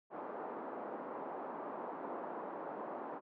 white band-pass noise, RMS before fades -44 dBFS, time 0.1-3.21 s, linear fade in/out 50 ms, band 240 to 1000 Hz, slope 24 dB/octave, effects none

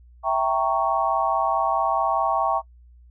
sine chord, E diminished seventh, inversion none, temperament equal with one note detuned, 659.3 / 784 / 924.8 / 1108.7 Hz, E5 / G5 / Bb5 / Db6, 0 / 0 / -14 / 0 cents, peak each -25 / -24 / -26 / -24 dBFS, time 0.23-2.62 s, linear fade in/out 50 ms, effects noise-tail reverb RT60 0.1 s tail -24 dB re dry + added 60 Hz sine -47 dBFS peak until 3.1 s

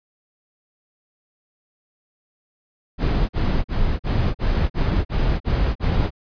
brown noise bursts, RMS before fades -19 dBFS, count 9, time 2.98-6.106 s, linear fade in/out 50 ms, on 310 ms, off 42 ms, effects resampled to 11025 Hz

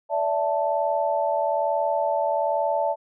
sine chord, D suspended second, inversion none, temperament equal with one note detuned, 578.2 / 659.3 / 880 Hz, D5 / E5 / A5, -27 / 0 / 0 cents, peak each -25 dBFS, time 0.09-2.96 s, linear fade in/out 50 ms, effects none

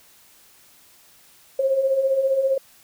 sine beating tone pair, 523.3 / 538.3 Hz, C5 / C5, 0 / +49 cents, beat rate 15 Hz, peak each -26 / -18 dBFS, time 1.59-2.58 s, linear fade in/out 5 ms, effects white hiss -53 dBFS RMS until 2.83 s

